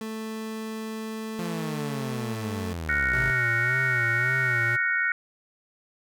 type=tone; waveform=30% pulse; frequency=220.1 Hz; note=A3; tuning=1 cent sharp; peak=-29 dBFS; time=0.01-2.73 s; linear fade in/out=2 ms
type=linear sweep; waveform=sawtooth; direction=down; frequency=176 to 49.1 Hz; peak=-27 dBFS; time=1.39-3.31 s; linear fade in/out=0 ms
type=chord; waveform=sine; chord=Gb major seventh; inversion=third; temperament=equal; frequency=1396.9 / 1480 / 1864.7 / 2217 Hz; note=F6 / Gb6 / Bb6 / Db7; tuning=0 / 0 / 0 / 0 cents; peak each=-31 / -26 / -26 / -30 dBFS; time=2.89-5.12 s; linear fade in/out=2 ms
type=tone with vibrato; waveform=square; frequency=123.47 Hz; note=B2; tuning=in tune; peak=-30 dBFS; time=3.12-4.77 s; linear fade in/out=20 ms; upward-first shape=sine; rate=1.8 Hz; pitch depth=100 cents each way
effects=none